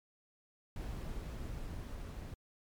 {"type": "noise with level ramp", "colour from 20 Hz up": "brown", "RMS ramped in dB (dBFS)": [-41, -44], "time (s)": [0.76, 2.34], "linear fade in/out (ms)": 2, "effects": ["MP3 96 kbps"]}